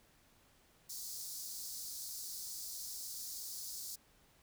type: high-pass noise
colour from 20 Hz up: pink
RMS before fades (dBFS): -45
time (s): 0.89-3.96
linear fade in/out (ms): 10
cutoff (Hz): 4400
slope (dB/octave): 48
effects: pink hiss -68 dBFS RMS until 4.42 s